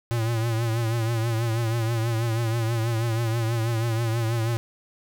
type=tone with vibrato; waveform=square; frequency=114.7 Hz; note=A#2; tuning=28 cents flat; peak=-23 dBFS; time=0.11-4.57 s; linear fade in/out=0 ms; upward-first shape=triangle; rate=6.2 Hz; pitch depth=75 cents each way; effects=none